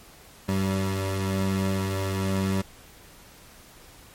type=tone pair together; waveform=25% pulse; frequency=96.5 / 191.94 Hz; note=G2 / G3; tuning=-27 / -36 cents; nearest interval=octave; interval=1191 cents; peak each=-22 / -25 dBFS; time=0.48-2.62 s; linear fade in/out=10 ms; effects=pink hiss -50 dBFS RMS until 4.14 s + MP3 64 kbps